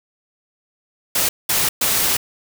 white noise bursts at uneven times, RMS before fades -18 dBFS, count 3, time 1.15-1.29 / 1.49-1.69 / 1.81-2.17 s, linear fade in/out 5 ms, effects none

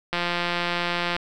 click train, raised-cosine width 0.3 ms, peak -9 dBFS, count 181, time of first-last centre 0.13-1.164 s, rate 174 Hz, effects none

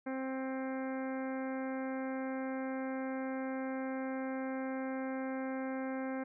harmonic tone, 263.6 Hz, C4, 13 cents sharp, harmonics 1 / 2 / 3 / 4 / 5 / 6 / 7 / 8 / 9, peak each -37 / -41 / -46 / -51 / -53 / -49 / -57 / -52 / -61 dBFS, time 0.06-6.24 s, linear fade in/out 10 ms, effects none

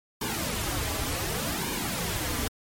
pink noise with flanger, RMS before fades -30 dBFS, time 0.21-2.48 s, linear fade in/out 5 ms, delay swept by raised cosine 1.5 to 5.6 ms, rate 0.67 Hz, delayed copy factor -0.75, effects MP3 64 kbps

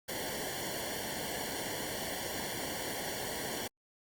pink noise with comb filter, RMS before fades -38 dBFS, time 0.08-3.68 s, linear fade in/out 10 ms, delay 0.79 ms, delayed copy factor -0.95, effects Opus 48 kbps

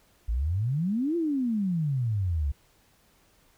sine exponential two-way sweep, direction up then down, 51.91 to 349.2 to 67 Hz, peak -24 dBFS, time 0.28-2.52 s, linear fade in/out 10 ms, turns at 1.16 s, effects pink hiss -63 dBFS RMS until 3.57 s

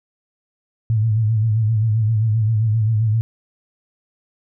sine tone with vibrato, 110 Hz, A2, in tune, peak -14 dBFS, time 0.9-3.21 s, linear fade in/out 0 ms, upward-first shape sine, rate 7.6 Hz, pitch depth 73 cents each way, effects none

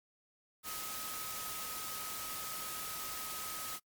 sine tone in noise, 1269 Hz, D#6, 34 cents sharp, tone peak -47 dBFS, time 0.63-3.8 s, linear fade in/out 50 ms, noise white, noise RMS -42 dBFS, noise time 0.63-3.8 s, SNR -8 dB, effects noise-tail reverb RT60 0.1 s tail -24 dB re dry + Opus 48 kbps

